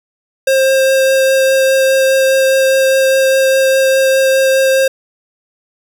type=tone with vibrato; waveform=square; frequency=532 Hz; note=C5; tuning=29 cents sharp; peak=-9 dBFS; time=0.47-4.88 s; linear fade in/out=5 ms; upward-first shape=triangle; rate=4.9 Hz; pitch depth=10 cents each way; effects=none